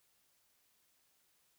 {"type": "silence", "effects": ["white hiss -74 dBFS RMS until 1.58 s"]}